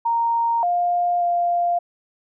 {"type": "tone with pitch steps", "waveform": "sine", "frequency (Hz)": [929, 704, 697], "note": ["A#5", "F5", "F5"], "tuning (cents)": [-6, 14, -4], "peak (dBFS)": -17, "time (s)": [0.05, 1.79], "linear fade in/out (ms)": 10, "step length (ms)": 580, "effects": []}